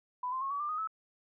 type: tone with pitch steps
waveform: sine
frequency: 996 / 1041.3 / 1088.7 / 1138.2 / 1189.9 / 1244.1 / 1300.6 Hz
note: B5 / C6 / C#6 / C#6 / D6 / D#6 / E6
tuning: +14 / -9 / -32 / +45 / +22 / -1 / -24 cents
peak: -32 dBFS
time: 0.23-0.874 s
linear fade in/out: 5 ms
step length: 92 ms
effects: none